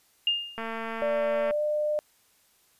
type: tone with exponential decay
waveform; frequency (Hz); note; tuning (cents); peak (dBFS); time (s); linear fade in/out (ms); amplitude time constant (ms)
sine; 2820; F7; +16; -19; 0.27-0.71; 2; 95
type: click train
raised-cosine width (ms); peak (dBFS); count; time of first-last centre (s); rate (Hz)
0.5; -20; 211; 0.58-1.509; 226
type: tone with pitch glide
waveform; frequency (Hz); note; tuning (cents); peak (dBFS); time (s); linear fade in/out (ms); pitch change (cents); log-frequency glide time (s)
sine; 587.3 to 601; D5 to D5; 0 to +40; -24; 1.02-1.99; 0; +40; 1.45-1.63
effects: white hiss -64 dBFS RMS until 2.79 s + resampled to 32000 Hz